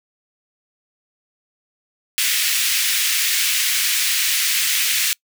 pink high-pass noise, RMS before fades -19 dBFS, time 2.18-5.13 s, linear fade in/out 0 ms, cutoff 2000 Hz, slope 24 dB/octave, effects noise-tail reverb RT60 0.1 s tail -25 dB re dry

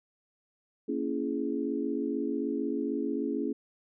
sine chord, A# half-diminished seventh, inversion none, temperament just, 233.1 / 279.7 / 335.6 / 419.5 Hz, A#3 / C#4 / E4 / G#4, 0 / +16 / +31 / +17 cents, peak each -35 / -32 / -35 / -35 dBFS, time 0.88-3.53 s, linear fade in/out 10 ms, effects none

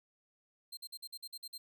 sawtooth tone bursts, 4157 Hz, C8, 12 cents flat, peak -40 dBFS, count 9, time 0.72-1.58 s, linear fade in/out 10 ms, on 52 ms, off 49 ms, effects none

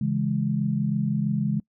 sine chord, C# minor, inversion none, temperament equal, 138.59 / 164.81 / 207.7 Hz, C#3 / E3 / G#3, 0 / 0 / 0 cents, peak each -26 / -28 / -25 dBFS, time 0.01-1.6 s, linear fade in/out 5 ms, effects noise-tail reverb RT60 0.1 s tail -23 dB re dry

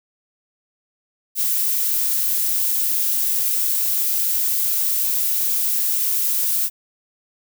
violet noise, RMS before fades -20 dBFS, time 1.35-6.7 s, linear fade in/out 50 ms, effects none

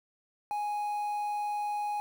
triangle tone with quantisation, 830.6 Hz, G#5, in tune, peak -28 dBFS, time 0.51-2 s, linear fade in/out 0 ms, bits 9, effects none

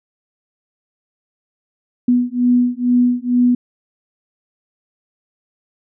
sine beating tone pair, 244.6 / 246.8 Hz, B3 / B3, -16 / -1 cents, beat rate 2.2 Hz, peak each -15 dBFS, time 2.08-3.55 s, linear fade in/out 5 ms, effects none

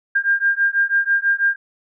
sine beating tone pair, 1600 / 1606.1 Hz, G6 / G6, +35 / +42 cents, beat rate 6.1 Hz, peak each -18 dBFS, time 0.15-1.56 s, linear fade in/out 10 ms, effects none

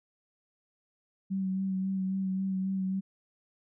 sine tone with vibrato, 190.5 Hz, G3, 49 cents flat, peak -28 dBFS, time 1.3-3.01 s, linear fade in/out 20 ms, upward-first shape sine, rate 3.7 Hz, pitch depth 22 cents each way, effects none

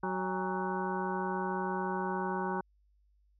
harmonic tone with a mistuned harmonic, 186.2 Hz, F#3, 11 cents sharp, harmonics 1 / 2 / 3 / 4 / 5 / 6 / 7 / 8, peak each -37 / -37 / -45 / -39 / -37 / -42 / -50 / -42 dBFS, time 0.03-2.61 s, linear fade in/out 5 ms, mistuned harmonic 4, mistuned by +150 cents, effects added 50 Hz sine -65 dBFS peak until 3.39 s

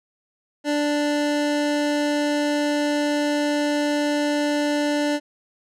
25% pulse tone, 293.7 Hz, D4, in tune, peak -16 dBFS, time 0.64-5.2 s, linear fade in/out 50 ms, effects low-pass 8000 Hz 12 dB/octave

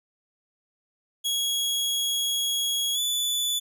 sawtooth tone with pitch glide, 3322 to 3473 Hz, G#7 to A7, 0 to -23 cents, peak -21 dBFS, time 1.24-3.6 s, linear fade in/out 20 ms, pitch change +77 cents, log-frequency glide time 2.94-2.99 s, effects none

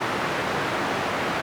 white band-pass noise, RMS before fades -26 dBFS, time 0-1.42 s, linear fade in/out 20 ms, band 120 to 1500 Hz, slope 12 dB/octave, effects none

